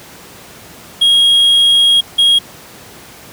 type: tone bursts at uneven times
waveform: triangle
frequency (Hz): 3277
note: G#7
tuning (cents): -24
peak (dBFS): -5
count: 2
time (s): 1.01-2.01 / 2.18-2.39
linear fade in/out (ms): 10
effects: pink hiss -36 dBFS RMS until 3.32 s + high-pass 100 Hz 12 dB/octave